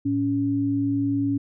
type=tone pair together; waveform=sine; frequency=111.2 / 280.2 Hz; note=A2 / C#4; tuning=+19 / +19 cents; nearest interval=octave + major third; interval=1600 cents; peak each=-28 / -21 dBFS; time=0.05-1.38 s; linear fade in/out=10 ms; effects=none